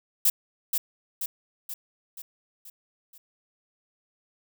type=noise with echo; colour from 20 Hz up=violet; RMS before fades=-20 dBFS; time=0.25-0.3 s; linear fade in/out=5 ms; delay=480 ms; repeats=6; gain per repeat=-5 dB; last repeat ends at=3.18 s; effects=none